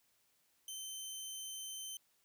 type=tone; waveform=15% pulse; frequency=3087 Hz; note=G7; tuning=27 cents flat; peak=-36 dBFS; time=0.68-1.97 s; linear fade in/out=2 ms; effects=white hiss -75 dBFS RMS until 2.24 s